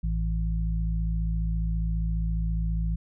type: harmonic tone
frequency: 54.7 Hz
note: A1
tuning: 9 cents flat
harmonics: 1 / 2 / 3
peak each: -25 / -36 / -31 dBFS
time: 0.03-2.96 s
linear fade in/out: 10 ms
effects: none